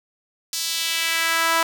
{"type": "tone with high-pass filter sweep", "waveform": "sawtooth", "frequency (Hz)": 329.6, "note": "E4", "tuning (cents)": 0, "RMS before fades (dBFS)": -22, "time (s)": [0.53, 1.63], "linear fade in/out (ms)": 2, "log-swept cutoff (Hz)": [5100, 1000], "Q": 1.5, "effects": []}